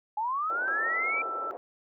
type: linear sweep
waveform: sine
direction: up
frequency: 828 to 2365 Hz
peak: -27 dBFS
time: 0.17-1.22 s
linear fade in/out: 5 ms
type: band-pass noise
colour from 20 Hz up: white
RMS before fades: -41 dBFS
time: 0.5-1.57 s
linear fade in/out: 0 ms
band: 380 to 760 Hz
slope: 24 dB/octave
type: tone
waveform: sine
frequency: 1329 Hz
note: E6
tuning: 14 cents sharp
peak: -31 dBFS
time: 0.68-1.51 s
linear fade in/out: 0 ms
effects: none